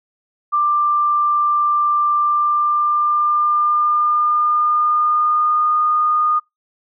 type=tone with pitch glide; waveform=sine; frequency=1184 to 1225 Hz; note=D6 to D#6; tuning=+14 to -27 cents; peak=-13 dBFS; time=0.52-6.4 s; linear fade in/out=20 ms; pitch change=+59 cents; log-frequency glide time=2.17-5.77 s; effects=noise-tail reverb RT60 0.2 s tail -26 dB re dry